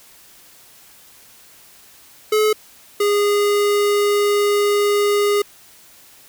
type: tone pair in turn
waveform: square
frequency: 428.4 / 410.4 Hz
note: A4 / G#4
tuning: -46 / -21 cents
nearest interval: minor second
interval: 75 cents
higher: first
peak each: -14 / -15 dBFS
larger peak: first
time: 2.32-2.53 / 3-5.42 s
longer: second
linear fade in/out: 5 ms
effects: white hiss -47 dBFS RMS until 6.28 s